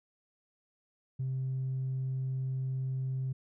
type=tone with tanh clipping; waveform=triangle; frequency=131.3 Hz; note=C3; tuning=6 cents sharp; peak=-31 dBFS; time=1.19-3.33 s; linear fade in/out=10 ms; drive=5 dB; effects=none